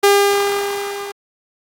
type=tone with level ramp; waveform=sawtooth; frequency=402.5 Hz; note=G4; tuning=46 cents sharp; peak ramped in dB=-4 to -23 dBFS; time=0.03-1.12 s; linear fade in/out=10 ms; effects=AAC 48 kbps